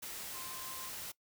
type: tone in noise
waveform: sine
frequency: 1046.5 Hz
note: C6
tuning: in tune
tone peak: -50 dBFS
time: 0.34-0.9 s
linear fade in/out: 10 ms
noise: white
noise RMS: -44 dBFS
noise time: 0.02-1.12 s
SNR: -9 dB
effects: noise-tail reverb RT60 0.1 s tail -21 dB re dry